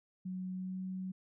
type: tone with pitch glide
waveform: sine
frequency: 185 to 186.93 Hz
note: F#3 to F#3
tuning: 0 to +18 cents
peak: -37 dBFS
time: 0.25-1.12 s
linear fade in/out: 10 ms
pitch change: +18 cents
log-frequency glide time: 0.53-0.8 s
effects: none